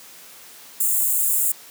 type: high-pass noise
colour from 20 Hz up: white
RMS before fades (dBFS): -20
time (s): 0.8-1.52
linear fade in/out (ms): 5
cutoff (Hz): 7000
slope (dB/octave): 96
effects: white hiss -44 dBFS RMS until 1.7 s + high-pass 150 Hz 12 dB/octave

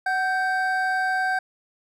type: tone pair together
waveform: triangle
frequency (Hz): 748 / 1564.5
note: F#5 / G6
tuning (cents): +19 / -4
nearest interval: octave + minor second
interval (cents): 1277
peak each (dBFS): -22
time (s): 0.06-1.39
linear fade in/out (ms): 5
effects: none

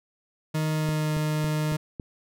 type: tone with pitch glide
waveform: 40% pulse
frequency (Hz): 155.56 to 153.24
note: D#3 to D#3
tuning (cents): 0 to -26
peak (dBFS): -23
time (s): 0.54-1.77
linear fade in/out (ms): 10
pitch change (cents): -26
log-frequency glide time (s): 0.7-1.14
type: click train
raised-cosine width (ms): 3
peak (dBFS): -21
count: 5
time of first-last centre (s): 0.89-1.998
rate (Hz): 3.61
effects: none

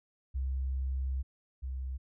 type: tone pair in turn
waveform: sine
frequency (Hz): 65.9 / 65.22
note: C2 / C2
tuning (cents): +13 / -5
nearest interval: unison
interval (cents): 18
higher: first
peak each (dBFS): -30 / -34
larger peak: first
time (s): 0.34-1.23 / 1.62-1.98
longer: first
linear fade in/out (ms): 20
effects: none

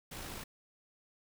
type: noise with amplitude modulation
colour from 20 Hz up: pink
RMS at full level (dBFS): -43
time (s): 0.11-0.44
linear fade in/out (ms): 10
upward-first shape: sine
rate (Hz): 53.5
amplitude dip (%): 30
effects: none

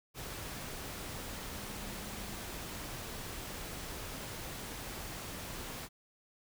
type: tone in noise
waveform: sine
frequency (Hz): 204.2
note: G#3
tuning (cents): -29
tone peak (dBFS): -50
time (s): 1.48-2.38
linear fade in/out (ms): 50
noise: pink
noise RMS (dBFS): -43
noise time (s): 0.14-5.89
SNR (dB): -10
effects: none

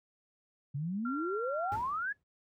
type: exponential sweep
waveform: sine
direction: up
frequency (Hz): 133.9 to 1722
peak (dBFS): -32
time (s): 0.74-2.13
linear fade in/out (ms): 10
type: tone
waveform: sine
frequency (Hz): 1374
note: F6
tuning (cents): -29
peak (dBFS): -36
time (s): 1.05-1.76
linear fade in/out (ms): 5
type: noise with exponential decay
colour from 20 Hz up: brown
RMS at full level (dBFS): -37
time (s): 1.72-2.23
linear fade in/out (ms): 0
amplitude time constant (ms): 110
effects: noise-tail reverb RT60 0.1 s tail -20 dB re dry + high-pass 80 Hz 12 dB/octave

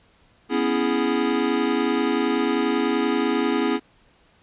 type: chord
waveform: square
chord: C# minor seventh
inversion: third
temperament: equal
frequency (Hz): 246.9 / 277.2 / 329.6 / 415.3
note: B3 / C#4 / E4 / G#4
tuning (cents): 0 / 0 / 0 / 0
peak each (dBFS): -26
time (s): 0.49-3.8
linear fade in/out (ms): 50
effects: pink hiss -58 dBFS RMS until 4.42 s + resampled to 8000 Hz

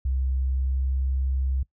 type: tone with pitch glide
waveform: sine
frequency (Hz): 65.41 to 66.02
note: C2 to C2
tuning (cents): 0 to +16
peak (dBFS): -22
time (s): 0.05-1.63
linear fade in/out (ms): 5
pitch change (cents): +16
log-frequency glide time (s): 0.43-0.93
effects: noise-tail reverb RT60 0.1 s tail -21 dB re dry

